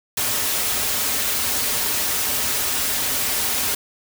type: noise with comb filter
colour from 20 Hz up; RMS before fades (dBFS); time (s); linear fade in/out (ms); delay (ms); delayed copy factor
white; -22; 0.17-3.75; 5; 5.9; -0.6
effects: none